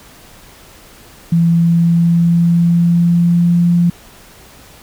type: tone with pitch glide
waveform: sine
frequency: 168 to 172.92 Hz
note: E3 to F3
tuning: +33 to -17 cents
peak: -8 dBFS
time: 1.32-3.9 s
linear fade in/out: 5 ms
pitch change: +50 cents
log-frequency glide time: 1.44-3.68 s
effects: pink hiss -41 dBFS RMS until 4.82 s